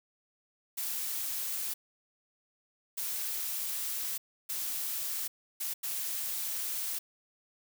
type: noise bursts at uneven times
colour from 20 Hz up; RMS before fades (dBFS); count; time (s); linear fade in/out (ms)
blue; -35; 5; 0.77-1.74 / 2.97-4.18 / 4.49-5.28 / 5.6-5.74 / 5.83-6.99; 10
effects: none

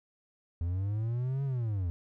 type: linear two-way sweep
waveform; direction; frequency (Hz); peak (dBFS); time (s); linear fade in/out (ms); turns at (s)
triangle; up then down; 82.41 to 140 to 82.41; -27; 0.61-1.9; 0; 1.44
effects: none

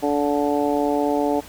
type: harmonic tone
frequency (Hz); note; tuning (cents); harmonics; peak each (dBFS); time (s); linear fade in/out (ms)
145.1; D3; -21; 2 / 3 / 4 / 5 / 6; -22 / -24 / -25 / -26 / -27; 0.02-1.41; 20
effects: pink hiss -42 dBFS RMS until 1.48 s

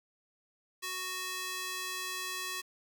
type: tone with high-pass filter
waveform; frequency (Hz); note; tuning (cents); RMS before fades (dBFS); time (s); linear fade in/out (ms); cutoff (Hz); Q
square; 370; F#4; 0; -38; 0.82-2.62; 20; 1600; 0.56
effects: 9-bit

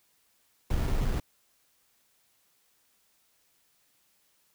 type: noise with sample-and-hold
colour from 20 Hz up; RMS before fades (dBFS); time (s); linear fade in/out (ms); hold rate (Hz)
brown; -27; 0.7-1.2; 5; 3150
effects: white hiss -69 dBFS RMS until 4.54 s

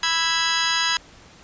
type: chord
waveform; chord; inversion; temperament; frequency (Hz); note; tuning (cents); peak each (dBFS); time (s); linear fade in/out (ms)
15% pulse; E major; second; just; 988.9 / 1318.5 / 1648.1; B5 / E6 / G#6; +2 / 0 / -14; -18 / -20 / -16; 0.03-0.97; 2
effects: pink hiss -48 dBFS RMS until 1.43 s + resampled to 16000 Hz

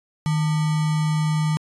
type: tone with sample-and-hold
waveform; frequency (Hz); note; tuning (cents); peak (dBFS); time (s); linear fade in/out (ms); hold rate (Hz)
sine; 155.2; D#3; -4; -18; 0.26-1.57; 0; 1050
effects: resampled to 24000 Hz

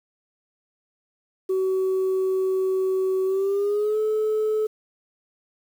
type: tone with pitch glide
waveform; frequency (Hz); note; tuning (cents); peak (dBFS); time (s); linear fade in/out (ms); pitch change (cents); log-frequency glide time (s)
sine; 377.8 to 431.5; F#4 to A4; +36 to -34; -18; 1.49-4.67; 10; +230; 3.25-3.98
effects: tanh soft clip ceiling -18 dBFS + 8-bit

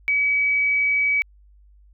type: tone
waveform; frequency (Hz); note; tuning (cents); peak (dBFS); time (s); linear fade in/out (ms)
sine; 2278; C#7; +47; -17; 0.08-1.22; 0
effects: added 50 Hz sine -49 dBFS peak until 1.93 s

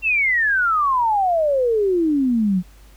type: exponential sweep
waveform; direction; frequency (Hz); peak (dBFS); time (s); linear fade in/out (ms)
sine; down; 2745 to 174.61; -15; 0.02-2.63; 50
effects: added 50 Hz sine -44 dBFS peak until 2.96 s + pink hiss -53 dBFS RMS until 2.96 s

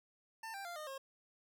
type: tone with pitch steps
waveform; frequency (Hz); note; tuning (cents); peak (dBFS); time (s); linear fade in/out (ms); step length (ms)
25% pulse; 896 / 789.1 / 694.9 / 612 / 539; A5 / G5 / F5 / D#5 / C#5; +31 / +11 / -9 / -29 / -49; -40; 0.43-0.98; 5; 110
effects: none

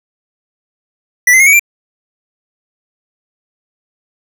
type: tone with pitch steps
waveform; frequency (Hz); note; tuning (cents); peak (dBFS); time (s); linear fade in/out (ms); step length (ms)
square; 1966 / 2058 / 2154 / 2254 / 2360; B6 / C7 / C7 / C#7 / D7; -8 / -29 / +50 / +28 / +8; -5; 1.27-1.595; 5; 65
effects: none

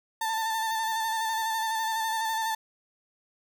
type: tone with vibrato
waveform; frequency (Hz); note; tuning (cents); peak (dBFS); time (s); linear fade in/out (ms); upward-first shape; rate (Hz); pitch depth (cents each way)
35% pulse; 890; A5; +20; -25; 0.21-2.55; 5; square; 12; 20
effects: none

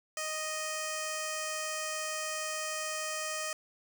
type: tone with notch filter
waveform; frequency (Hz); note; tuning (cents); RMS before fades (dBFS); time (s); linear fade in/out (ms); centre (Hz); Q
5% pulse; 622.3; D#5; 0; -36; 0.17-3.53; 2; 3800; 1.3
effects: none

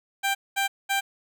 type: tone bursts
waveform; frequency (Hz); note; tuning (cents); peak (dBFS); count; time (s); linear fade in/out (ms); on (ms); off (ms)
15% pulse; 787; G5; +7; -16; 3; 0.23-1.01; 20; 120; 210
effects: none

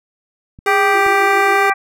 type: clicks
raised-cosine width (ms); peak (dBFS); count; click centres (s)
5; -25; 2; 0.589 / 1.064
type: harmonic tone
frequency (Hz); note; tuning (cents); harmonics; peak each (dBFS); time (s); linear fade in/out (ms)
392; G4; 0; 2 / 3 / 4 / 5 / 6; -16 / -18 / -19 / -20 / -21; 0.66-1.74; 20
type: tone with pitch glide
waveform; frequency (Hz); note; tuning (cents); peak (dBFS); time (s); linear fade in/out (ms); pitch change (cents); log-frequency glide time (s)
square; 409.3 to 402.7; G#4 to G4; -25 to +47; -18; 0.66-1.7; 2; -28; 0.94-1
type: tone with tremolo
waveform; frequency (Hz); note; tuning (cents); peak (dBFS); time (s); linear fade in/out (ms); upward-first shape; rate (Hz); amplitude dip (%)
sine; 350.2; F4; +5; -21; 0.93-1.59; 20; triangle; 7.3; 100
effects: none

